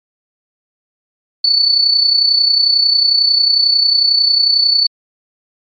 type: tone with amplitude modulation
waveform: sine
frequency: 4472 Hz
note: C#8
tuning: 14 cents sharp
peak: -6 dBFS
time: 1.44-4.87 s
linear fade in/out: 5 ms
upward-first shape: sine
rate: 31.1 Hz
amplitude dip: 60%
effects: MP3 32 kbps

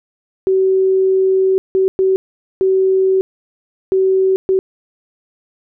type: tone bursts at uneven times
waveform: sine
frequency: 380.1 Hz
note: F#4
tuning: 47 cents sharp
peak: -10 dBFS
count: 6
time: 0.47-1.58 / 1.75-1.88 / 1.99-2.16 / 2.61-3.21 / 3.92-4.36 / 4.49-4.59 s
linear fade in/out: 0 ms
effects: none

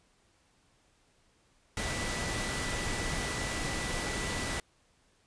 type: tone in noise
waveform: sine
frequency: 1972 Hz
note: B6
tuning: 3 cents flat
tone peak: -40 dBFS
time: 1.77-4.6 s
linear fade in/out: 2 ms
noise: pink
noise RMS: -34 dBFS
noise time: 1.77-4.6 s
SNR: -9 dB
effects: pink hiss -68 dBFS RMS until 5.26 s + resampled to 22050 Hz

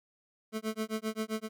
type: tone with tremolo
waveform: 25% pulse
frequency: 218.7 Hz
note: A3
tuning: 10 cents flat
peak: -26 dBFS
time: 0.52-1.49 s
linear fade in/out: 50 ms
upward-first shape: sine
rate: 7.6 Hz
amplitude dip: 100%
effects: none

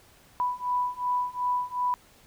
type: beating tone pair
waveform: sine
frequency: 987.8 / 990.5 Hz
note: B5 / B5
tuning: 0 / +5 cents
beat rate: 2.7 Hz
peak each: -29 / -28 dBFS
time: 0.4-1.94 s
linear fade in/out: 0 ms
effects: pink hiss -57 dBFS RMS until 2.26 s

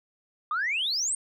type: exponential sweep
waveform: sine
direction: up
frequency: 1174.7 to 8870 Hz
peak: -24 dBFS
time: 0.51-1.15 s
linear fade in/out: 2 ms
effects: tanh soft clip ceiling -21 dBFS

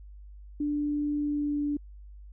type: tone with pitch glide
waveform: sine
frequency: 293.7 to 291.3 Hz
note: D4 to D4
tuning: 0 to -14 cents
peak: -26 dBFS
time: 0.6-1.77 s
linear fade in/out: 5 ms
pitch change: -14 cents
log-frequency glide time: 1.17-1.65 s
effects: added 50 Hz sine -44 dBFS peak until 2.32 s

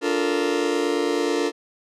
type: chord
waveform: 40% pulse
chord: Bb major seventh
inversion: first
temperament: just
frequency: 291.4 / 349.6 / 437 / 466.2 Hz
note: D4 / F4 / A4 / Bb4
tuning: -13 / +2 / -12 / 0 cents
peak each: -25 dBFS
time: 0.01-1.52 s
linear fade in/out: 50 ms
effects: low-pass 7000 Hz 12 dB/octave

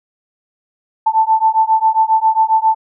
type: beating tone pair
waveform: sine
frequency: 880 / 887.4 Hz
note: A5 / A5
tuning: 0 / +14 cents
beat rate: 7.4 Hz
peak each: -13 dBFS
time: 1.06-2.75 s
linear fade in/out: 10 ms
effects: none

